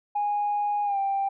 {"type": "tone with pitch glide", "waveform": "sine", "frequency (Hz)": [825, 787.3], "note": ["G#5", "G5"], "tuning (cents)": [-12, 7], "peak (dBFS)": -22, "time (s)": [0.15, 1.29], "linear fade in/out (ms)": 10, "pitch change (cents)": -81, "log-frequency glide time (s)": [0.84, 0.98], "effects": ["tanh soft clip ceiling -19 dBFS"]}